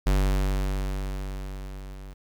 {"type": "tone with level ramp", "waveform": "square", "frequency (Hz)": 48.09, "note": "G1", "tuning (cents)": -32, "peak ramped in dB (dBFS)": [-19, -40], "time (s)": [0.06, 2.14], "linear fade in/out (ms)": 10, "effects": ["10-bit"]}